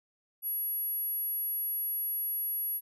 sine tone, 11400 Hz, F9, 34 cents sharp, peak -29 dBFS, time 0.42-2.81 s, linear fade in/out 50 ms, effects tanh soft clip ceiling -26 dBFS

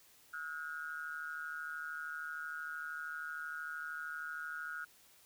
sine tone with amplitude modulation, 1445 Hz, F#6, 41 cents flat, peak -36 dBFS, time 0.33-4.85 s, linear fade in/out 10 ms, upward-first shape sine, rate 153 Hz, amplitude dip 90%, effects white hiss -64 dBFS RMS until 5.25 s

